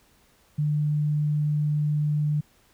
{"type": "tone", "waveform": "sine", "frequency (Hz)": 149.4, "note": "D3", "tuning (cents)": 30, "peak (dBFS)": -21, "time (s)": [0.58, 2.41], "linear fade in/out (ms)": 10, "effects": ["pink hiss -61 dBFS RMS until 2.73 s"]}